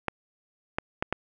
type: clicks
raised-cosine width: 0.5 ms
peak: -11 dBFS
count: 4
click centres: 0.083 / 0.785 / 1.025 / 1.126 s
effects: none